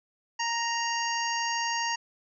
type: harmonic tone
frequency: 932.3 Hz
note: A#5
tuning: in tune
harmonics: 1 / 2 / 3 / 5 / 6 / 7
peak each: -30 / -33 / -35 / -37 / -38 / -38 dBFS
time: 0.39-1.96 s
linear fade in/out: 10 ms
effects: none